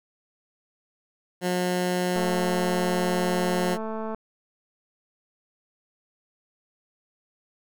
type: tone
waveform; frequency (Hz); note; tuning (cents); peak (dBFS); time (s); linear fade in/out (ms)
15% pulse; 180; F#3; -47; -17; 1.41-3.78; 50
type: click train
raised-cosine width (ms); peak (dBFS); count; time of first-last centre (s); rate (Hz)
1; -20; 438; 2.16-4.146; 220
effects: none